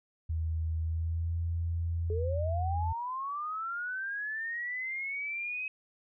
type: tone with pitch glide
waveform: sine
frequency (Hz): 80.5 to 84.02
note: E2 to E2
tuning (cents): -41 to +34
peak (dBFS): -29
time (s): 0.29-2.93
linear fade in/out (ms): 10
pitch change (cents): +75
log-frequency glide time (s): 0.81-1.36
type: linear sweep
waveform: sine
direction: up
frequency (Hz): 415.3 to 2549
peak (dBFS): -33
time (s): 2.1-5.68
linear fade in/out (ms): 2
effects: none